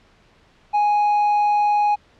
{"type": "tone", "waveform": "triangle", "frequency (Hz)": 830.6, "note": "G#5", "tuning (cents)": 0, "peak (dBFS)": -13, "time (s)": [0.73, 1.96], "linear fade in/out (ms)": 20, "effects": ["pink hiss -55 dBFS RMS until 2.19 s", "low-pass 4000 Hz 12 dB/octave"]}